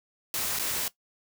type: noise with dropouts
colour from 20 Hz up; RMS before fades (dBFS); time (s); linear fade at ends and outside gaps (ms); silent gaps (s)
white; -30; 0.34-0.88; 1; 0.589-0.595
effects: noise-tail reverb RT60 0.1 s tail -17 dB re dry